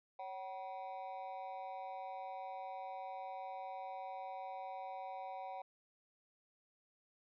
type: tone with amplitude modulation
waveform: triangle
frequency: 759 Hz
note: F#5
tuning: 44 cents sharp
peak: -37 dBFS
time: 0.19-5.62 s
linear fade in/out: 5 ms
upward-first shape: sine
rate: 205 Hz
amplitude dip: 100%
effects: resampled to 11025 Hz